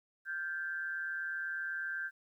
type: tone with amplitude modulation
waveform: sine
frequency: 1568 Hz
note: G6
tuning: in tune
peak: -32 dBFS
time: 0.25-2.11 s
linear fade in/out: 50 ms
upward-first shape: sine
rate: 160 Hz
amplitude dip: 70%
effects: 12-bit